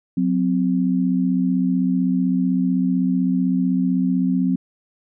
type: tone pair together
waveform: sine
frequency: 183.1 / 258.9 Hz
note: F#3 / C4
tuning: -18 / -18 cents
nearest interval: tritone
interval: 600 cents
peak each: -19 dBFS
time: 0.17-4.56 s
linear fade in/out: 5 ms
effects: none